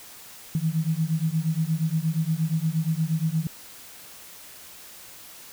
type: beating tone pair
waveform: sine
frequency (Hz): 156.2 / 164.7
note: D#3 / E3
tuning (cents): +7 / -1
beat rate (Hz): 8.5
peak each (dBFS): -25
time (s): 0.55-3.47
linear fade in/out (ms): 2
effects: white hiss -45 dBFS RMS until 5.52 s